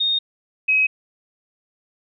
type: tone pair in turn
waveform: sine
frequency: 3696 / 2543 Hz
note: A#7 / D#7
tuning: -16 / +37 cents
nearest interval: tritone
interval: 647 cents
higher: first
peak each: -17 / -14 dBFS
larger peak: second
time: 0-0.19 / 0.68-0.87 s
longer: neither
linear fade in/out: 10 ms
effects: none